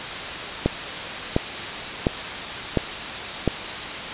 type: click train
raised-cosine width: 2 ms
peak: -4 dBFS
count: 5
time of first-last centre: 0.66-3.477 s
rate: 1.42 Hz
effects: white hiss -29 dBFS RMS until 4.13 s + resampled to 8000 Hz